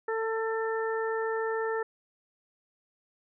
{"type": "harmonic tone", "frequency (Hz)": 446.5, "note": "A4", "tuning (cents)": 25, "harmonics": [1, 2, 3, 4], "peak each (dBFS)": [-29, -36, -38, -37], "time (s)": [0.08, 1.83], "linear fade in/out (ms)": 5, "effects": []}